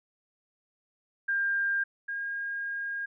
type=tone pair in turn; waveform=sine; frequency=1599 / 1622.3 Hz; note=G6 / G#6; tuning=+34 / -41 cents; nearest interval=unison; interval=25 cents; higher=second; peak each=-25 / -31 dBFS; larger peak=first; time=1.28-1.84 / 2.08-3.06 s; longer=second; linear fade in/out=10 ms; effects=none